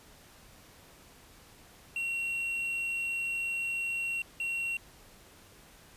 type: tone bursts at uneven times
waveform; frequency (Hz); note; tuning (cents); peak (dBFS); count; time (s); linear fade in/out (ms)
triangle; 2737; F7; -36; -29; 2; 1.96-4.22 / 4.4-4.77; 2
effects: pink hiss -56 dBFS RMS until 5.96 s + resampled to 32000 Hz